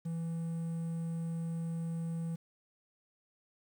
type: tone with quantisation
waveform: triangle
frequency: 165.6 Hz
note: E3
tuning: 8 cents sharp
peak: -32 dBFS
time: 0.05-2.36 s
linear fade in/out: 10 ms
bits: 10
effects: none